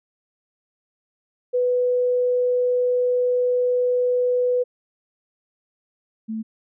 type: tone pair in turn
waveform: sine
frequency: 495.5 / 220.7 Hz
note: B4 / A3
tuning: +6 / +5 cents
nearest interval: octave + major second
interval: 1401 cents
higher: first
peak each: -17 / -25 dBFS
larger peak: first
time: 1.53-4.64 / 6.28-6.43 s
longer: first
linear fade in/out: 20 ms
effects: none